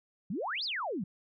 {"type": "exponential two-way sweep", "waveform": "sine", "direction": "up then down", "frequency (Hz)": [161.5, 5310, 161.5], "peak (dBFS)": -32, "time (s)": [0.3, 1.04], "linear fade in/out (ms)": 5, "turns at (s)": 0.64, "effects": []}